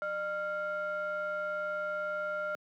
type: ring-modulated tone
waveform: triangle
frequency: 392 Hz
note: G4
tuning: in tune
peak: -27 dBFS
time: 0.02-2.55 s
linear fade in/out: 0 ms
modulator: 997 Hz
effects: high-pass 200 Hz 12 dB/octave